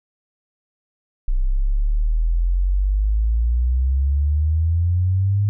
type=exponential sweep; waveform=sine; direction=up; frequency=30.87 to 103.83 Hz; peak=-15 dBFS; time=1.28-5.49 s; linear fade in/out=0 ms; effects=none